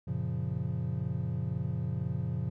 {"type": "chord", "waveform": "triangle", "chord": "Gb major seventh", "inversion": "none", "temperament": "equal", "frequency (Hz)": [92.5, 116.54, 138.59, 174.61], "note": ["Gb2", "Bb2", "Db3", "F3"], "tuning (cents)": [0, 0, 0, 0], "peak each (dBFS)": [-36, -33, -33, -35], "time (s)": [0.07, 2.5], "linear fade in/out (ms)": 10, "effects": []}